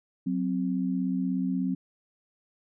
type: tone pair together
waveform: sine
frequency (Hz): 185 / 261.6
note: F#3 / C4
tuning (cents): 0 / 0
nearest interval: tritone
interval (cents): 600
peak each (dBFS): -28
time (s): 0.26-1.75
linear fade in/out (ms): 10
effects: none